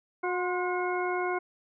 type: harmonic tone with a mistuned harmonic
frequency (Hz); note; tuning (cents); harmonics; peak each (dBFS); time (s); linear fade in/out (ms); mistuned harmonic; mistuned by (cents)
361.5; F#4; -40; 1 / 2 / 3 / 4 / 6; -30 / -33 / -35 / -36 / -38; 0.23-1.39; 10; 3; -51
effects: none